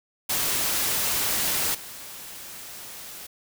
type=noise with level steps; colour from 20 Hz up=white; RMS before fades=-25 / -40 dBFS; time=0.29-3.27 s; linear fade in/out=10 ms; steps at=1.74 s; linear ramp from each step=10 ms; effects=none